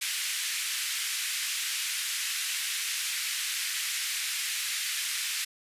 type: band-pass noise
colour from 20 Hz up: pink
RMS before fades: -32 dBFS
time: 0.01-5.45 s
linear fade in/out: 10 ms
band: 1900 to 13000 Hz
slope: 24 dB/octave
effects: resampled to 32000 Hz